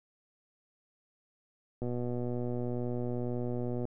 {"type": "click train", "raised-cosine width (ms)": 2, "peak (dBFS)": -23, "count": 249, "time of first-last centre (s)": [1.82, 3.853], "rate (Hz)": 122, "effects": []}